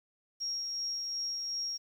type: tone with tremolo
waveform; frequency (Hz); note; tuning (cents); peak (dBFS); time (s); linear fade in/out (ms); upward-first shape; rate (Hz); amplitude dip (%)
sine; 5588; F8; 0; -32; 0.4-1.78; 20; sine; 2.7; 25
effects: 10-bit